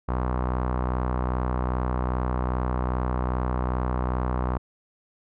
sawtooth tone with low-pass filter, 62.5 Hz, B1, 21 cents sharp, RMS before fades -26 dBFS, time 0.08-4.58 s, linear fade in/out 10 ms, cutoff 1100 Hz, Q 2.6, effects none

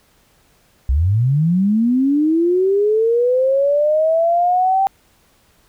sine linear sweep, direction up, 59.9 to 784 Hz, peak -12 dBFS, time 0.89-4.87 s, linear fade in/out 0 ms, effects pink hiss -56 dBFS RMS until 5.68 s

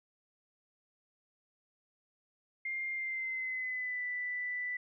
sine tone with pitch glide, 2112 to 1982 Hz, C7 to B6, +16 to +6 cents, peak -34 dBFS, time 2.65-4.77 s, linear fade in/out 5 ms, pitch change -110 cents, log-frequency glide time 2.92-4.04 s, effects none

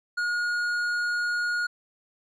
sine tone with tanh clipping, 1438 Hz, F#6, 50 cents flat, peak -26 dBFS, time 0.17-1.67 s, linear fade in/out 10 ms, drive 9 dB, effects none

